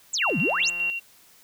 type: exponential two-way sweep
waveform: sine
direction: down then up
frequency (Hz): 8130 to 139.9 to 8130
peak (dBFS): -23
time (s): 0.13-0.7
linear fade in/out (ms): 10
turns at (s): 0.39
type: tone with tremolo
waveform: sine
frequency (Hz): 2750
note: F7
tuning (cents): -27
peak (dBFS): -22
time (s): 0.2-1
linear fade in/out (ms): 20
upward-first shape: square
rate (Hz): 5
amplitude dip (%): 45
type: click train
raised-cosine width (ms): 0.5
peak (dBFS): -31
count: 107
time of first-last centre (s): 0.29-0.899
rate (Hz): 174
effects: white hiss -55 dBFS RMS until 1.43 s